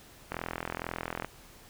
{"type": "click train", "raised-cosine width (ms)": 0.5, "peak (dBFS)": -18, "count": 40, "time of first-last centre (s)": [0.32, 1.246], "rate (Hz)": 42.1, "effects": ["pink hiss -54 dBFS RMS until 1.69 s"]}